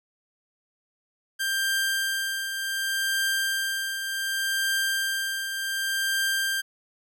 sawtooth tone with tremolo, 1584 Hz, G6, 18 cents sharp, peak -19 dBFS, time 1.39-6.62 s, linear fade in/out 20 ms, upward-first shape triangle, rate 0.67 Hz, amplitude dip 55%, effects none

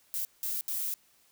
violet noise bursts at uneven times, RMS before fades -33 dBFS, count 3, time 0.14-0.25 / 0.43-0.61 / 0.68-0.94 s, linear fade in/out 0 ms, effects white hiss -65 dBFS RMS until 1.31 s

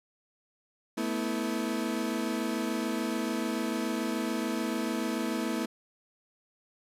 35% pulse chord, A suspended second, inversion none, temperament equal with one note detuned, 220 / 246.9 / 324.3 Hz, A3 / B3 / E4, 0 / 0 / -28 cents, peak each -32 dBFS, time 0.97-5.66 s, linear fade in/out 10 ms, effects resampled to 32000 Hz + 10-bit

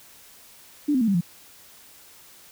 sine tone with pitch steps, 293.7 / 257.2 / 225.2 / 197.16 / 172.63 Hz, D4 / C4 / A3 / G3 / F3, 0 / -30 / +40 / +10 / -20 cents, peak -18 dBFS, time 0.88-1.21 s, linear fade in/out 10 ms, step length 66 ms, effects white hiss -50 dBFS RMS until 2.51 s

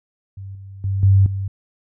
sine tone with level steps, 97.4 Hz, G2, 11 cents flat, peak -30 / -34 / -18 / -9 / -21 dBFS, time 0.37-1.48 s, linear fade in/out 5 ms, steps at 0.55 / 0.84 / 1.03 / 1.26 s, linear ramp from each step 2 ms, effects none

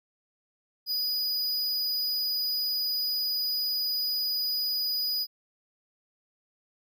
square tone, 4939 Hz, D#8, 14 cents flat, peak -27 dBFS, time 0.86-5.27 s, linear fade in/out 50 ms, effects none

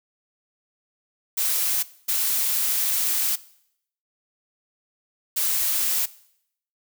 blue noise bursts at uneven times, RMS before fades -23 dBFS, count 3, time 1.37-1.83 / 2.08-3.36 / 5.36-6.06 s, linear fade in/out 10 ms, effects noise-tail reverb RT60 0.7 s tail -19 dB re dry

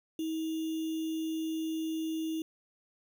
sine tone with sample-and-hold, 320 Hz, D#4, 49 cents sharp, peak -31 dBFS, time 0.19-2.42 s, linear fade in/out 2 ms, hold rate 3150 Hz, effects none

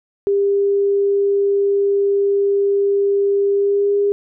sine tone with pitch glide, 399.9 to 404.8 Hz, G4 to G#4, +35 to -44 cents, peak -13 dBFS, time 0.27-4.12 s, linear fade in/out 0 ms, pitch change +21 cents, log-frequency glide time 3.53-3.95 s, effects none

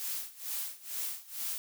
blue noise with tremolo, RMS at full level -35 dBFS, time 0-1.58 s, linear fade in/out 0 ms, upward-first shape sine, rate 2.2 Hz, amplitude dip 90%, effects none

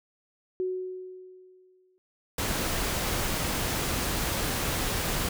sine tone with exponential decay, 370 Hz, F#4, in tune, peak -25 dBFS, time 0.6-1.98 s, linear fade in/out 0 ms, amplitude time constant 300 ms
pink noise, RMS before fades -29 dBFS, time 2.38-5.29 s, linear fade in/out 5 ms
effects none

